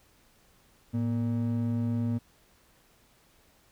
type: ring-modulated tone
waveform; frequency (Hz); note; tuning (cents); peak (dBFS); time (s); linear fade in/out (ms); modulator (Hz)
triangle; 174.3; F3; -3; -21; 0.93-2.19; 20; 63.9
effects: pink hiss -63 dBFS RMS until 3.71 s